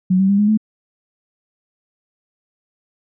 sine tone with pitch steps, 185 / 192.3 / 199.89 / 207.8 / 216 Hz, F#3 / G3 / G3 / G#3 / A3, 0 / -33 / +34 / +1 / -32 cents, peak -11 dBFS, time 0.1-0.575 s, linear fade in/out 10 ms, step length 95 ms, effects none

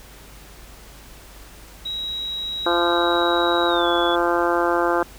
sine tone with pitch glide, 3842 to 3423 Hz, B7 to A7, -48 to -48 cents, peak -25 dBFS, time 1.85-4.16 s, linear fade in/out 10 ms, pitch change -200 cents, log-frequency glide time 3.68-3.86 s
harmonic tone, 172.6 Hz, F3, 20 cents flat, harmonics 2 / 3 / 4 / 5 / 6 / 7 / 8 / 9, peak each -22 / -24 / -25 / -26 / -27 / -27 / -28 / -29 dBFS, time 2.66-5.03 s, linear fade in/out 2 ms
effects added 50 Hz sine -44 dBFS peak until 5.18 s + pink hiss -45 dBFS RMS until 5.18 s

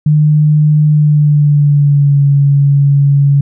sine tone with pitch glide, 151.2 to 141.07 Hz, D#3 to C#3, -49 to +31 cents, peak -5 dBFS, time 0.06-3.41 s, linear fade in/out 5 ms, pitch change -120 cents, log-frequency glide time 0.88-2.23 s, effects none

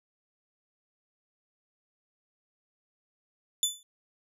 20% pulse tone with exponential decay, 3500 Hz, A7, 10 cents flat, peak -15 dBFS, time 3.63-3.83 s, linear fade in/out 1 ms, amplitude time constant 43 ms, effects none

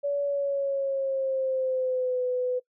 sine tone with pitch glide, 569 to 501.1 Hz, C#5 to B4, +45 to +25 cents, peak -24 dBFS, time 0.03-2.6 s, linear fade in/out 20 ms, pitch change -220 cents, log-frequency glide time 0.23-2.23 s, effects noise-tail reverb RT60 0.1 s tail -22 dB re dry

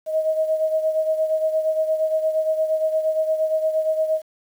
sine beating tone pair, 629 / 637.6 Hz, D#5 / D#5, +19 / +42 cents, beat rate 8.6 Hz, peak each -19 / -26 dBFS, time 0.06-4.22 s, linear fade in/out 50 ms, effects 8-bit

